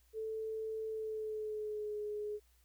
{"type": "tone with pitch glide", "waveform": "sine", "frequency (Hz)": [440, 419.2], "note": ["A4", "G#4"], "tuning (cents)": [0, 16], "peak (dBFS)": -37, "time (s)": [0.13, 2.4], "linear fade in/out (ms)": 50, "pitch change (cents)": -84, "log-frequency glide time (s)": [0.88, 1.99], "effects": ["added 60 Hz sine -67 dBFS peak until 2.64 s", "white hiss -73 dBFS RMS until 2.64 s"]}